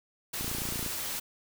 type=noise; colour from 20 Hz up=white; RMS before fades=-35 dBFS; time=0.33-1.2 s; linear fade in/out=10 ms
type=click train; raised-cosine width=3 ms; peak=-25 dBFS; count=14; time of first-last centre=0.41-0.863 s; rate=28.7 Hz
effects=none